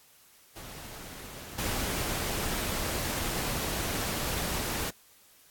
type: noise with level steps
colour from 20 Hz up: pink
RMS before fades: -44 / -32 dBFS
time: 0.55-4.91 s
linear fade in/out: 20 ms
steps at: 1.58 s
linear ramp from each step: 10 ms
effects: white hiss -59 dBFS RMS until 5.5 s + AAC 64 kbps